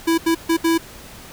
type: tone bursts at uneven times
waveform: square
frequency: 330 Hz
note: E4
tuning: 2 cents sharp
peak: -15 dBFS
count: 4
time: 0.07-0.18 / 0.26-0.35 / 0.49-0.57 / 0.64-0.78 s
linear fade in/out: 10 ms
effects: pink hiss -40 dBFS RMS until 1.32 s